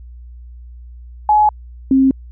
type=tone pair in turn; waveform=sine; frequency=846 / 266.5 Hz; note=G#5 / C4; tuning=+32 / +32 cents; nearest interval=octave + minor sixth; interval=2000 cents; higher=first; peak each=-8 dBFS; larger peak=neither; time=1.29-1.49 / 1.91-2.11 s; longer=neither; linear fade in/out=2 ms; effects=added 60 Hz sine -33 dBFS peak until 2.31 s